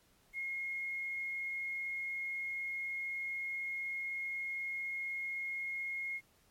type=tone with quantisation; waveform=sine; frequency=2152 Hz; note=C7; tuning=48 cents sharp; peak=-36 dBFS; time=0.33-6.21 s; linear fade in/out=50 ms; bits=11; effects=pink hiss -69 dBFS RMS until 6.5 s + MP3 64 kbps